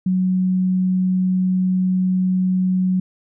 sine tone, 185 Hz, F#3, in tune, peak -15 dBFS, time 0.06-3 s, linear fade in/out 5 ms, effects none

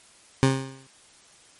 20% pulse tone with exponential decay, 133.6 Hz, C3, 36 cents sharp, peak -9 dBFS, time 0.43-0.87 s, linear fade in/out 0 ms, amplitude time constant 95 ms, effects white hiss -54 dBFS RMS until 1.59 s + MP3 48 kbps

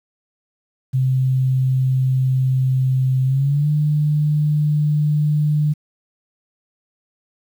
sine tone with pitch glide, 130.5 to 149.91 Hz, C3 to D3, -4 to +36 cents, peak -14 dBFS, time 0.93-5.74 s, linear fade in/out 20 ms, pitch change +240 cents, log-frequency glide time 3.25-3.69 s, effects 8-bit

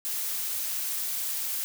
blue noise, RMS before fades -31 dBFS, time 0.05-1.64 s, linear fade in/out 0 ms, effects none

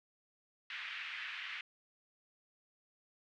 pink band-pass noise, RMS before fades -44 dBFS, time 0.7-1.61 s, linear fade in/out 2 ms, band 1700 to 2900 Hz, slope 24 dB/octave, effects none

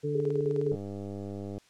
harmonic tone, 146.83 Hz, D3, in tune, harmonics 1 / 2 / 3, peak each -32 / -37 / -30 dBFS, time 0.03-0.76 s, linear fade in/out 20 ms
sine tone with tremolo, 415.3 Hz, G#4, in tune, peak -27 dBFS, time 0.15-0.75 s, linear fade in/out 5 ms, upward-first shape square, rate 9.7 Hz, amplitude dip 60%
click train, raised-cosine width 2 ms, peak -26 dBFS, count 87, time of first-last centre 0.72-1.58 s, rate 100 Hz
effects white hiss -62 dBFS RMS until 1.69 s + low-pass 7000 Hz 12 dB/octave

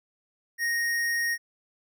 sine tone with hard clipping, 1864.7 Hz, A#6, in tune, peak -26 dBFS, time 0.58-1.38 s, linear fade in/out 50 ms, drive 16 dB, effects none

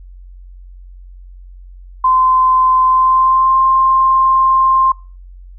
sine tone with pitch glide, 1033 to 1054.7 Hz, C6 to C6, -22 to +14 cents, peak -8 dBFS, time 2.04-4.92 s, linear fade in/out 5 ms, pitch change +36 cents, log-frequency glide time 2.85-3.58 s, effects noise-tail reverb RT60 0.4 s tail -25 dB re dry + added 45 Hz sine -33 dBFS peak until 5.58 s

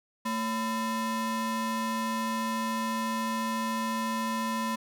square ring-modulated tone, 392 Hz, G4, in tune, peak -26 dBFS, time 0.25-4.76 s, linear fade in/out 10 ms, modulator 617 Hz, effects none

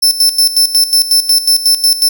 sawtooth tone with tremolo, 5300 Hz, E8, 9 cents sharp, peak -3 dBFS, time 0.02-2.09 s, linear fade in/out 10 ms, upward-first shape square, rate 5.5 Hz, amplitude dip 75%, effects none

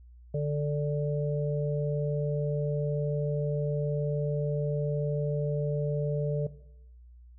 harmonic tone, 146.83 Hz, D3, in tune, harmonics 1 / 3 / 4, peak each -28 / -33 / -34 dBFS, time 0.34-6.47 s, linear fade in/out 5 ms, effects noise-tail reverb RT60 0.8 s tail -17 dB re dry + added 60 Hz sine -49 dBFS peak until 7.38 s

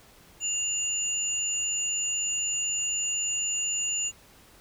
sine tone pair together, 2794 / 6976 Hz, F7 / A8, 0 / -16 cents, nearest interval octave + major third, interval 1584 cents, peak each -32 / -27 dBFS, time 0.4-4.12 s, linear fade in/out 50 ms, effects pink hiss -55 dBFS RMS until 4.6 s

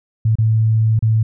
sine tone with dropouts, 110.7 Hz, A2, 11 cents sharp, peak -11 dBFS, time 0.25-1.23 s, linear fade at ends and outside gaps 5 ms, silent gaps 0.355-0.385 / 0.992-1.024 s, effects none

